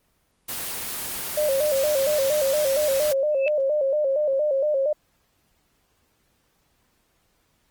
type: noise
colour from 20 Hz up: white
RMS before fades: -30 dBFS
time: 0.48-3.13 s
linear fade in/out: 10 ms
type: tone with vibrato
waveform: sine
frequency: 571 Hz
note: D5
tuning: 49 cents flat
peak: -19 dBFS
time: 1.37-4.93 s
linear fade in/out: 5 ms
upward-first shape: square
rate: 4.3 Hz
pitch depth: 93 cents each way
type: tone with exponential growth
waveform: sine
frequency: 2625 Hz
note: E7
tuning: 8 cents flat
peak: -22 dBFS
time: 3.32-3.48 s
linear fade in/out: 0 ms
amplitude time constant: 33 ms
effects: pink hiss -67 dBFS RMS until 7.7 s + Opus 24 kbps